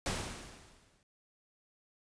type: noise with exponential decay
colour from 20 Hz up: pink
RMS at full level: -33 dBFS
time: 0.06-1.03 s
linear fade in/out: 1 ms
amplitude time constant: 210 ms
effects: resampled to 22050 Hz